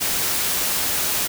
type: noise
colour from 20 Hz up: white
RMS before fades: -22 dBFS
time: 0-1.28 s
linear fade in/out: 20 ms
effects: none